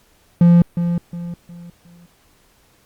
triangle tone with echo, 172.4 Hz, F3, 22 cents flat, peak -5 dBFS, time 0.41-0.62 s, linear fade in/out 2 ms, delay 360 ms, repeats 4, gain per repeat -9 dB, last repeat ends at 2.06 s, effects pink hiss -56 dBFS RMS until 2.85 s + Opus 48 kbps

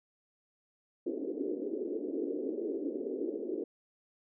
white band-pass noise, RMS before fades -36 dBFS, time 1.06-3.64 s, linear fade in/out 5 ms, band 270 to 450 Hz, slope 48 dB/octave, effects none

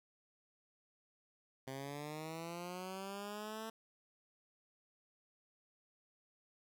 10% pulse linear sweep, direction up, 131.5 to 224.5 Hz, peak -35 dBFS, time 1.67-3.7 s, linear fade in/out 5 ms, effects none

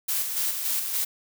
blue noise with tremolo, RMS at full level -26 dBFS, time 0.08-1.05 s, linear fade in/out 10 ms, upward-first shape square, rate 3.5 Hz, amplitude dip 40%, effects none

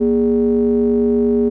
triangle ring-modulated tone, 87.31 Hz, F2, in tune, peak -7 dBFS, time 0-1.5 s, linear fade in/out 20 ms, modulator 325 Hz, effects none

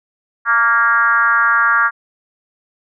sine tone with frequency modulation, 1396.9 Hz, F6, in tune, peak -10 dBFS, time 0.45-1.91 s, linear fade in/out 50 ms, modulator 241 Hz, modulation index 1.3, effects none

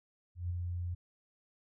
sine tone with ADSR envelope, 87.9 Hz, F2, 12 cents sharp, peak -31 dBFS, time 0.35-0.95 s, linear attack 150 ms, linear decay 12 ms, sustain -3 dB, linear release 13 ms, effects none

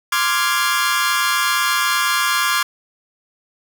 sawtooth chord, D half-diminished seventh, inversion third, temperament equal, 1046.5 / 1174.7 / 1396.9 / 1661.2 Hz, C6 / D6 / F6 / Ab6, 0 / 0 / 0 / 0 cents, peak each -18 dBFS, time 0.12-2.63 s, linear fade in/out 5 ms, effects none

